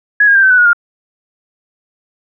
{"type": "tone with pitch steps", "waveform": "sine", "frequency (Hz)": [1676, 1628.3, 1581.9, 1536.9, 1493.1, 1450.6, 1409.3], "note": ["G#6", "G#6", "G6", "G6", "F#6", "F#6", "F6"], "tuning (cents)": [15, -35, 15, -35, 15, -35, 15], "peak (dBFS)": -5, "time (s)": [0.2, 0.732], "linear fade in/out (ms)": 5, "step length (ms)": 76, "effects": []}